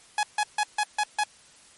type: tone bursts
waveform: sawtooth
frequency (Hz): 840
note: G#5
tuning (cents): +19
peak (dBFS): -18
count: 6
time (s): 0.18-1.236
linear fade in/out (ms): 2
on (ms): 51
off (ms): 150
effects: white hiss -54 dBFS RMS until 1.77 s + MP3 48 kbps